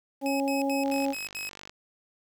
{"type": "harmonic tone", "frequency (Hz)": 275.4, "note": "C#4", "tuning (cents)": -11, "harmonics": [1, 2, 3], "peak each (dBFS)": [-27, -30, -32], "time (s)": [0.21, 1.15], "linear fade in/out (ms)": 50}
{"type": "tone bursts", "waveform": "sawtooth", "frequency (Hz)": 2557, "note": "D#7", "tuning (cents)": 47, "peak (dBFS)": -30, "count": 6, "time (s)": [0.26, 1.49], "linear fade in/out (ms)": 0, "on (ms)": 140, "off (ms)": 78}
{"type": "click train", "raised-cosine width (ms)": 0.2, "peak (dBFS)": -25, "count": 42, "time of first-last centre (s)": [0.86, 1.695], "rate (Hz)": 49.1}
{"effects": ["9-bit"]}